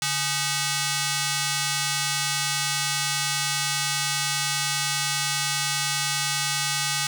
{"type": "ring-modulated tone", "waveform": "5% pulse", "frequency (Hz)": 690, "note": "F5", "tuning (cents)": -21, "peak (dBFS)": -9, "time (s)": [0.02, 7.07], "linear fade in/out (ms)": 2, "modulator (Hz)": 545, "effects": []}